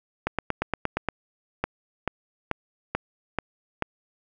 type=two click trains; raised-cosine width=0.5 ms; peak=-9 / -9 dBFS; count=8 / 6; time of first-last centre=0.27-1.087 / 1.64-3.823 s; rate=8.57 / 2.29 Hz; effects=none